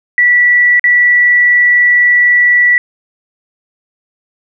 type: tone with dropouts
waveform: sine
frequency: 1954 Hz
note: B6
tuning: 19 cents flat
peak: -5 dBFS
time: 0.18-2.78 s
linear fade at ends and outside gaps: 1 ms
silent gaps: 0.795-0.841 s
effects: none